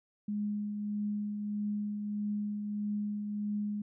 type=tone with tremolo; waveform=sine; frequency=207.7 Hz; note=G#3; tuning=in tune; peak=-30 dBFS; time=0.28-3.82 s; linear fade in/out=5 ms; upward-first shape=triangle; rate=1.6 Hz; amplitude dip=40%; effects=none